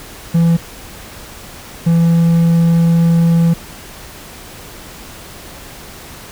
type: tone bursts at uneven times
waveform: triangle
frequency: 167.5 Hz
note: E3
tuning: 28 cents sharp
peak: -6 dBFS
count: 2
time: 0.34-0.57 / 1.86-3.54 s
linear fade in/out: 10 ms
effects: pink hiss -34 dBFS RMS until 6.31 s